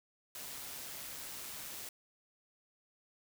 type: noise with amplitude modulation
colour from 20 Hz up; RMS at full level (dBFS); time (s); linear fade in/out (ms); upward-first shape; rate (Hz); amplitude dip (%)
white; -44; 0.35-1.89; 2; sine; 139; 30
effects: none